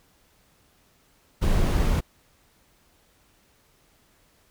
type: noise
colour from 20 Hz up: brown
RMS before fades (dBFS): -21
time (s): 1.41-2.01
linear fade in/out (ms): 20
effects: pink hiss -62 dBFS RMS until 4.5 s